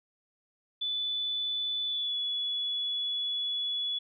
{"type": "tone with pitch glide", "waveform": "sine", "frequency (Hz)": [3485, 3405], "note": ["A7", "G#7"], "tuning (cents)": [-17, 42], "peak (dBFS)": -29, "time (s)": [0.81, 3.99], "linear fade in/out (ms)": 10, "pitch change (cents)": -41, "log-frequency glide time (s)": [1.85, 2.16], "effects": []}